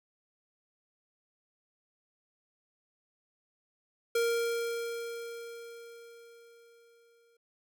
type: tone with exponential decay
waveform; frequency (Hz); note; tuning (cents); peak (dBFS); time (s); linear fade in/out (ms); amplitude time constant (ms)
square; 466.4; A#4; +1; -26; 4.15-7.37; 5; 700
effects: none